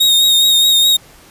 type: tone with vibrato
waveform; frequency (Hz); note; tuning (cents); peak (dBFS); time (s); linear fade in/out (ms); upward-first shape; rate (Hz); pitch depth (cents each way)
40% pulse; 3729; A#7; 0; -7; 0-0.97; 10; sine; 4.8; 32
effects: pink hiss -43 dBFS RMS until 1.3 s + resampled to 32000 Hz